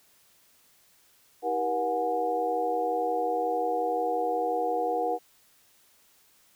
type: tone cluster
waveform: sine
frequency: 321.7 / 393 / 478.5 / 730 / 832 Hz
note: E4 / G4 / A#4 / F#5 / G#5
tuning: -42 / +4 / +45 / -24 / +3 cents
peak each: -36 / -37 / -29 / -28 / -37 dBFS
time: 1.42-5.19 s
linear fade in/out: 50 ms
effects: white hiss -62 dBFS RMS until 6.55 s